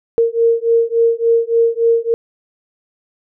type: beating tone pair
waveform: sine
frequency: 460 / 463.5 Hz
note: A#4 / A#4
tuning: -23 / -10 cents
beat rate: 3.5 Hz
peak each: -14 dBFS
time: 0.18-2.14 s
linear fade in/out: 0 ms
effects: none